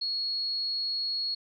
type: tone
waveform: sine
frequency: 4328 Hz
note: C#8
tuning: 42 cents flat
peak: -28 dBFS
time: 0.01-1.35 s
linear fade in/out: 10 ms
effects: none